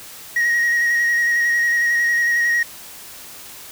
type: tone with vibrato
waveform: sine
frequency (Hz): 1887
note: A#6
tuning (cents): +21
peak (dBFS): -12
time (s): 0.36-2.63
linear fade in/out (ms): 5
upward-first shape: square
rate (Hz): 11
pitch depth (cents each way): 16
effects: tanh soft clip ceiling -14 dBFS + white hiss -38 dBFS RMS until 3.71 s